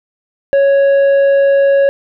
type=tone with tanh clipping; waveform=sine; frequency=554.4 Hz; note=C#5; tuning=in tune; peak=-8 dBFS; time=0.53-1.89 s; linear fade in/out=0 ms; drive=6 dB; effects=none